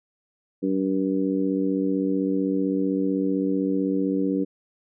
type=harmonic tone; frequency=95.7 Hz; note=G2; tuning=41 cents flat; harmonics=2 / 3 / 4 / 5; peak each=-27 / -23 / -30 / -30 dBFS; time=0.62-4.45 s; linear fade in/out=20 ms; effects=none